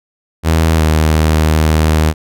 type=tone with pitch glide; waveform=sawtooth; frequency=80.7 to 78.22 Hz; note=E2 to D#2; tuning=-36 to +10 cents; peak=-5 dBFS; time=0.43-2.14 s; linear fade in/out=50 ms; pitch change=-54 cents; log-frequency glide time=0.76-0.82 s; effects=none